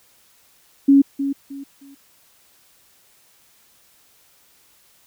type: tone with echo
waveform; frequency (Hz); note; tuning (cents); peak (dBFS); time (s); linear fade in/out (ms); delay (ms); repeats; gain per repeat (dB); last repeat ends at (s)
sine; 277.2; C#4; 0; -8; 0.88-1.02; 10; 310; 3; -11; 1.95
effects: white hiss -56 dBFS RMS until 5.06 s